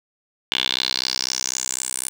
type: tone with band-pass filter sweep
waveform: 10% pulse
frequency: 64 Hz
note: C2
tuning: 38 cents flat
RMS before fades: -25 dBFS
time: 0.52-2.09 s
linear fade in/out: 0 ms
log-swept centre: 3200 to 9600 Hz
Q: 4.8
effects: none